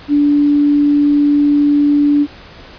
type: tone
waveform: sine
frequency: 290.4 Hz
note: D4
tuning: 19 cents flat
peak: -8 dBFS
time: 0.08-2.27 s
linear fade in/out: 50 ms
effects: pink hiss -37 dBFS RMS until 2.78 s + resampled to 11025 Hz